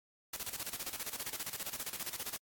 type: noise with tremolo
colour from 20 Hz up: white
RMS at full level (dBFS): -39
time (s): 0.33-2.37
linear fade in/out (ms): 5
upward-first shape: square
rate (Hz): 15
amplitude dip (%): 75
effects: AAC 64 kbps